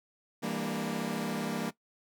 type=chord; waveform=sawtooth; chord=E half-diminished seventh; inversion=none; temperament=equal with one note detuned; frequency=164.81 / 199.77 / 233.1 / 293.7 Hz; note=E3 / G3 / Bb3 / D4; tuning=0 / +33 / 0 / 0 cents; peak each=-35 / -33 / -31 / -37 dBFS; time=0.42-1.71 s; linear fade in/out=20 ms; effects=noise-tail reverb RT60 0.1 s tail -17 dB re dry